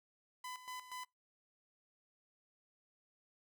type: tone with tremolo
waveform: sawtooth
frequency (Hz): 1006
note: B5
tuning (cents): +32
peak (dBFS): -40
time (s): 0.44-1.05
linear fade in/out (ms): 5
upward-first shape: square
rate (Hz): 4.2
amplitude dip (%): 70
effects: noise-tail reverb RT60 0.2 s tail -26 dB re dry